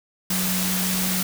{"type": "tone in noise", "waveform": "sine", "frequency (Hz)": 185, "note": "F#3", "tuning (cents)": 0, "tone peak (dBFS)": -25, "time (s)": [0.3, 1.23], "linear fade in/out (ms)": 5, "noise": "white", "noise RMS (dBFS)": -25, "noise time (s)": [0.3, 1.23], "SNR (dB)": -3, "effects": []}